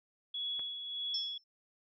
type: tone with tremolo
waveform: sine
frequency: 3370 Hz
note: G#7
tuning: 25 cents sharp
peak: -34 dBFS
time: 0.34-1.38 s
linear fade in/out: 5 ms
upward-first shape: sine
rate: 1.6 Hz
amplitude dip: 50%
type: clicks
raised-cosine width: 0.5 ms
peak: -35 / -43 dBFS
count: 2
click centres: 0.594 / 0.601 s
type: tone with exponential decay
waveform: sine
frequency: 5330 Hz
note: E8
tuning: 18 cents sharp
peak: -32 dBFS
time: 1.14-1.44 s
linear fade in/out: 5 ms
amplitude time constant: 65 ms
effects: none